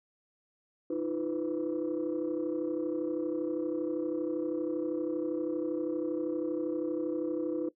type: tone cluster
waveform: sine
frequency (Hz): 311.5 / 344.1 / 499.4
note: D#4 / F4 / B4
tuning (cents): +2 / -26 / +19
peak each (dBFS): -32 / -33 / -34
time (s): 0.9-7.69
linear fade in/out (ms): 5
effects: noise-tail reverb RT60 0.1 s tail -17 dB re dry + tanh soft clip ceiling -24 dBFS